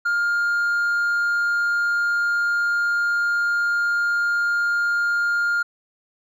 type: tone with hard clipping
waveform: sine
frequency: 1408 Hz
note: F6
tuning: 14 cents sharp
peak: -19 dBFS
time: 0.05-5.63 s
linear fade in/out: 10 ms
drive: 2 dB
effects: none